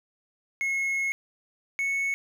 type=tone pair in turn; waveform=triangle; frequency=2173 / 2208 Hz; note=C#7 / C#7; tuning=-35 / -7 cents; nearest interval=unison; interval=28 cents; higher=second; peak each=-23 / -23 dBFS; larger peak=neither; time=0.61-1.12 / 1.79-2.14 s; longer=first; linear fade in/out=0 ms; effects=none